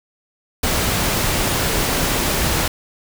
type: noise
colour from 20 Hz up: pink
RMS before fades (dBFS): -19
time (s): 0.63-2.68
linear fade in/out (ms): 5
effects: none